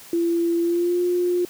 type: tone with pitch glide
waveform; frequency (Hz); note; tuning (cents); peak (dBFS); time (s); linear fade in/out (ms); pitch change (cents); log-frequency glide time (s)
sine; 339 to 354.8; E4 to F4; +49 to +27; -18; 0.13-1.45; 2; +78; 0.61-1
effects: white hiss -44 dBFS RMS until 1.49 s + high-pass 60 Hz 12 dB/octave